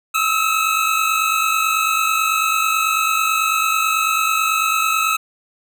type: tone pair together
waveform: 25% pulse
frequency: 1278 / 1327.1 Hz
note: D#6 / E6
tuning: +46 / +11 cents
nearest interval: minor second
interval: 65 cents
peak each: -14 / -16 dBFS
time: 0.14-5.17 s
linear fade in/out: 10 ms
effects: none